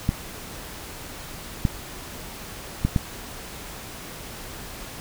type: clicks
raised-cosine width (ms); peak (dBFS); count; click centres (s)
5; -7; 4; 0.091 / 1.652 / 2.85 / 2.962
effects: pink hiss -38 dBFS RMS until 5 s